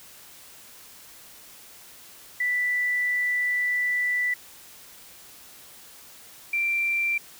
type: tone pair in turn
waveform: sine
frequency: 1975.5 / 2357 Hz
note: B6 / D7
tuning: 0 / +6 cents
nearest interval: minor third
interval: 306 cents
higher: second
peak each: -22 / -22 dBFS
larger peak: neither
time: 2.4-4.34 / 6.53-7.18 s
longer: first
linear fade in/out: 5 ms
effects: white hiss -48 dBFS RMS until 7.39 s